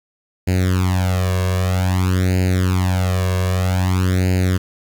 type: tone with flanger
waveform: sawtooth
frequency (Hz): 92.2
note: F#2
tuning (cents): -6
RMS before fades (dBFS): -17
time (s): 0.47-4.58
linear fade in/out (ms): 10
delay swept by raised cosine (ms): 0.43 to 1.83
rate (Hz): 0.52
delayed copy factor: +1
effects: 8-bit